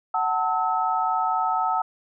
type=tone cluster; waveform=sine; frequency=746 / 890 / 1292 Hz; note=F#5 / A5 / E6; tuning=+14 / +20 / -35 cents; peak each=-25 dBFS; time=0.14-1.82 s; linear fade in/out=5 ms; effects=none